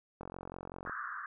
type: click train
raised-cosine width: 1 ms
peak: -29 dBFS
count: 32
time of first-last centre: 0.21-0.896 s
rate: 45.2 Hz
type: band-pass noise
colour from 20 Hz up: pink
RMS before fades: -41 dBFS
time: 0.86-1.26 s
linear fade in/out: 2 ms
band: 1100 to 1700 Hz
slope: 96 dB/octave
effects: none